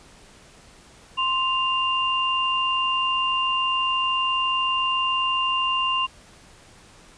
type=tone pair together; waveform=sine; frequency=1046.6 / 2794 Hz; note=C6 / F7; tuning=0 / 0 cents; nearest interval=octave + perfect fourth; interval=1700 cents; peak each=-23 dBFS; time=1.17-6.07 s; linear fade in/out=20 ms; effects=pink hiss -50 dBFS RMS until 7.17 s + resampled to 22050 Hz